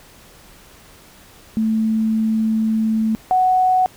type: tone pair in turn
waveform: sine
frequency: 220.5 / 741.7 Hz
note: A3 / F#5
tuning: +4 / +4 cents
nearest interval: octave + major sixth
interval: 2100 cents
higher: second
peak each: -15 / -12 dBFS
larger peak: second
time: 1.57-3.15 / 3.31-3.86 s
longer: first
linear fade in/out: 0 ms
effects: pink hiss -46 dBFS RMS until 3.96 s